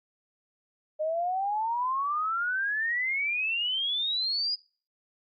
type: exponential sweep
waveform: sine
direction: up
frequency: 607 to 4978 Hz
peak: -26 dBFS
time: 0.99-4.56 s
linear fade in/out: 20 ms
effects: noise-tail reverb RT60 0.4 s tail -23 dB re dry + Opus 48 kbps